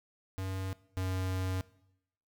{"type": "tone pair in turn", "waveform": "square", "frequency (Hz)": [94.9, 93.32], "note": ["F#2", "F#2"], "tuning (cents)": [44, 15], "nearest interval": "unison", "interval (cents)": 29, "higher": "first", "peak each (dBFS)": [-35, -32], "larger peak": "second", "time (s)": [[0.38, 0.73], [0.97, 1.61]], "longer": "second", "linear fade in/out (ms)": 0, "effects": ["noise-tail reverb RT60 0.8 s tail -20 dB re dry"]}